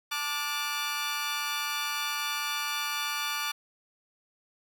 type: chord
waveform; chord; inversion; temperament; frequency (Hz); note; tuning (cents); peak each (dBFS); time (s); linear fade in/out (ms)
15% pulse; D major; second; equal with one note detuned; 880 / 1174.7 / 1443.7; A5 / D6 / F#6; 0 / 0 / -43; -31 / -26 / -28; 0.11-3.52; 10
effects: none